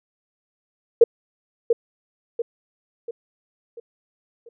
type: tone with echo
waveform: sine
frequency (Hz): 466.2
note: A#4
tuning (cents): 0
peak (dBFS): -6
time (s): 1.01-1.04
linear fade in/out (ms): 5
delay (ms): 690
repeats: 5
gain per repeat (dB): -7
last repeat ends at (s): 4.49
effects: none